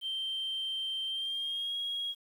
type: tone with pitch glide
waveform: sine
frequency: 3136 to 3292 Hz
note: G7 to G#7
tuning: 0 to -16 cents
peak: -31 dBFS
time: 0.01-2.15 s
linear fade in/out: 50 ms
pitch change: +84 cents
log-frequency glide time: 1.07-1.76 s
effects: tanh soft clip ceiling -29 dBFS + 10-bit